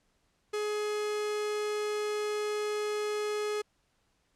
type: tone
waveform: 45% pulse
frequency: 420.5 Hz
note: G#4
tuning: 22 cents sharp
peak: -30 dBFS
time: 0.53-3.62 s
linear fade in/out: 10 ms
effects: pink hiss -73 dBFS RMS until 4.35 s + low-pass 9000 Hz 12 dB/octave